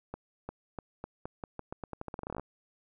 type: accelerating click train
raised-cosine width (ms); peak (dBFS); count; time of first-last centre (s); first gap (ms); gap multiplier
1; -24; 22; 0.14-2.396; 350; 0.85
effects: none

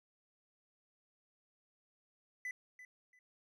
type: tone with echo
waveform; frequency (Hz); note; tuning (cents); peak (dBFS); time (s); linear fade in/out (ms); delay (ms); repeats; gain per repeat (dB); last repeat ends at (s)
triangle; 2000; B6; +21; -37; 2.45-2.51; 2; 340; 2; -13; 3.19
effects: none

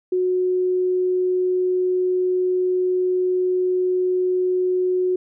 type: tone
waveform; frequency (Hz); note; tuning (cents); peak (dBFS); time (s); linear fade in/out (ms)
sine; 366.2; F#4; -18; -17; 0.12-5.16; 5
effects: none

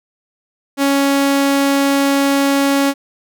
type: tone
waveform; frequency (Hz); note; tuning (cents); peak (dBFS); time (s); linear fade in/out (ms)
sawtooth; 277.9; C#4; +4; -8; 0.77-2.94; 50
effects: none

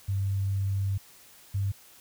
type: tone pair in turn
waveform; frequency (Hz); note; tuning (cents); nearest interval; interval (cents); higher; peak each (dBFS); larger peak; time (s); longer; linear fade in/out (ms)
sine; 98 / 98.91; G2 / G2; 0 / +16; unison; 16; second; -25; neither; 0.08-0.98 / 1.54-1.72; first; 10
effects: white hiss -54 dBFS RMS until 2 s

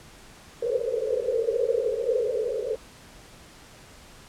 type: band-pass noise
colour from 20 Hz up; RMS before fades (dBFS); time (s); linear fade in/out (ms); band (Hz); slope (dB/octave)
white; -26; 0.62-2.76; 5; 430 to 520; 96
effects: pink hiss -49 dBFS RMS until 4.28 s + low-pass 10000 Hz 12 dB/octave

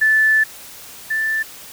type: tone pair in turn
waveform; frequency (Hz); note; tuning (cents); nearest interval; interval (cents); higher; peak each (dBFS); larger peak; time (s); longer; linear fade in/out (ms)
sine; 1750 / 1765.2; A6 / A6; -10 / +5; unison; 15; second; -11 / -17; first; 0.01-0.44 / 1.1-1.43; first; 10
effects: white hiss -38 dBFS RMS until 1.72 s

